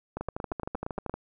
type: two click trains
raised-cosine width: 1 ms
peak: -19 / -19 dBFS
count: 9 / 13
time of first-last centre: 0.17-1.096 / 0.21-1.14 s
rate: 8.64 / 12.9 Hz
effects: none